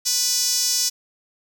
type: tone with high-pass filter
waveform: sawtooth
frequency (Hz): 493.9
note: B4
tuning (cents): 0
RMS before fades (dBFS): -21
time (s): 0.05-0.9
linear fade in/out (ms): 20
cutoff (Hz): 5600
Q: 3.6
effects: none